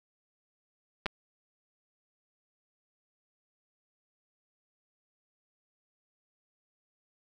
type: clicks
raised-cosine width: 0.3 ms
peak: -15 dBFS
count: 2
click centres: 1.059 / 1.064 s
effects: none